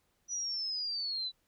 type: linear sweep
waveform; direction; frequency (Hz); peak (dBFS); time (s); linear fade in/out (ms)
sine; down; 5920 to 3934; -33; 0.28-1.32; 50
effects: pink hiss -75 dBFS RMS until 1.47 s